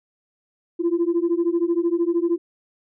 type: beating tone pair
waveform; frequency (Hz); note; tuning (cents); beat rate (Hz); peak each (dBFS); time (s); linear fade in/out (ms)
sine; 334.8 / 347.8; E4 / F4; +27 / -7; 13; -20; 0.79-2.38; 20
effects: tanh soft clip ceiling -13 dBFS